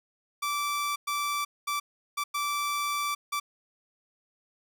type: tone bursts at uneven times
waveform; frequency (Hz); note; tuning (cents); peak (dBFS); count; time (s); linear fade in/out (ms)
sawtooth; 1164; D6; -16; -24; 6; 0.42-0.96 / 1.07-1.45 / 1.67-1.8 / 2.17-2.24 / 2.34-3.15 / 3.32-3.4; 10
effects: none